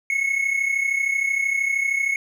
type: tone pair together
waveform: triangle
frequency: 2184 / 2217 Hz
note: C#7 / C#7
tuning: -26 / 0 cents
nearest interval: unison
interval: 26 cents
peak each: -19 / -24 dBFS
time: 0.1-2.16 s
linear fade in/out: 2 ms
effects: none